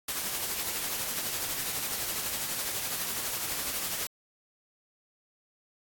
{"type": "noise with tremolo", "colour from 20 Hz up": "white", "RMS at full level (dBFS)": -31, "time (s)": [0.08, 4.07], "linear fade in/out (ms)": 5, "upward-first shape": "triangle", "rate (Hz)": 12, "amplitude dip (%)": 40, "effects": ["AAC 64 kbps"]}